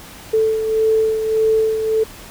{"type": "beating tone pair", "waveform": "sine", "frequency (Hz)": [440, 441.7], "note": ["A4", "A4"], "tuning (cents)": [0, 7], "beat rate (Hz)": 1.7, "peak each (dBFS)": [-14, -23], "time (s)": [0.33, 2.04], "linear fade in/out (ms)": 10, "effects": ["pink hiss -38 dBFS RMS until 2.3 s"]}